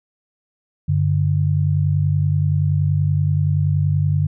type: tone pair together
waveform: sine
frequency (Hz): 96.29 / 146.83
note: G2 / D3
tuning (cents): -30 / 0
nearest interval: perfect fifth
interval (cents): 730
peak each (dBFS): -18 / -17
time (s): 0.88-4.27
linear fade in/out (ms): 10
effects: none